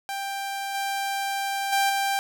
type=tone with level steps; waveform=sawtooth; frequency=789 Hz; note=G5; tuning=11 cents sharp; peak=-25 / -22 / -16 / -19 dBFS; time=0.09-2.19 s; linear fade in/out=0 ms; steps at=0.74 / 1.72 / 1.89 s; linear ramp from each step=10 ms; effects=none